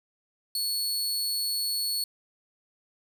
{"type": "tone", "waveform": "sawtooth", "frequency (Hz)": 4400, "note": "C#8", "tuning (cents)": -14, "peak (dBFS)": -24, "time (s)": [0.55, 2.04], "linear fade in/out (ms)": 2, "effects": []}